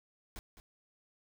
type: noise with echo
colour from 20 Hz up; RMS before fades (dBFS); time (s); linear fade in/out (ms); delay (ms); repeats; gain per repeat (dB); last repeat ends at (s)
pink; -44; 0.36-0.39; 0; 210; 1; -11; 0.6
effects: none